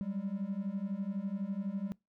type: beating tone pair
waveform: triangle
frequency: 190 / 202 Hz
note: F#3 / G#3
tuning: +46 / -48 cents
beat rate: 12 Hz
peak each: -35 / -34 dBFS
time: 0.01-1.92 s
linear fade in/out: 0 ms
effects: noise-tail reverb RT60 0.2 s tail -24 dB re dry + tanh soft clip ceiling -25 dBFS